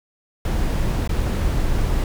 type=noise with dropouts; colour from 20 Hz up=brown; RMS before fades=-20 dBFS; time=0.45-2.04 s; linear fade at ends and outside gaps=2 ms; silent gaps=1.076-1.092 s; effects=none